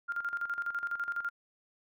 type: tone with tremolo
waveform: sine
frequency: 1400 Hz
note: F6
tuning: 4 cents sharp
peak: -30 dBFS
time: 0.08-1.3 s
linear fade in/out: 20 ms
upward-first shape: square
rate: 12 Hz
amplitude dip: 70%
effects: none